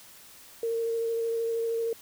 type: tone with vibrato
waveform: sine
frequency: 458.6 Hz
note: A#4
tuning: 28 cents flat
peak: -26 dBFS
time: 0.63-1.93 s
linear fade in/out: 2 ms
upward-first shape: square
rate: 13 Hz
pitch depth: 10 cents each way
effects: white hiss -51 dBFS RMS until 2.01 s